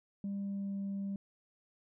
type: tone with pitch glide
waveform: sine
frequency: 199.1 to 197.5 Hz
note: G3 to G3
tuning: +27 to +13 cents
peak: -33 dBFS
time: 0.24-1.16 s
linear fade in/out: 2 ms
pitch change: -14 cents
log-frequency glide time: 0.37-0.76 s
effects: tanh soft clip ceiling -33 dBFS